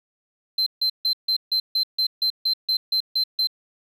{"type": "tone bursts", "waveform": "sine", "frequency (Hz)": 4100, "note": "C8", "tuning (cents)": -36, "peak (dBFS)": -16, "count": 13, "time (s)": [0.58, 3.472], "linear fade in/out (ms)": 5, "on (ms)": 84, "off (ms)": 150, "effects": ["tanh soft clip ceiling -17 dBFS", "9-bit"]}